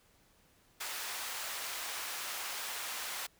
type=high-pass noise; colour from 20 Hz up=pink; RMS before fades=-40 dBFS; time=0.8-3.27 s; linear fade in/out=10 ms; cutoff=1000 Hz; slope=12 dB/octave; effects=pink hiss -67 dBFS RMS until 3.39 s